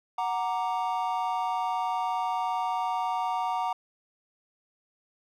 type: chord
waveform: triangle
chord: Gb augmented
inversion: none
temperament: equal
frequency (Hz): 740 / 932.3 / 1174.7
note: Gb5 / Bb5 / D6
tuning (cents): 0 / 0 / 0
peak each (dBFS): -28 / -28 / -33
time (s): 0.18-3.73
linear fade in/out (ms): 5
effects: none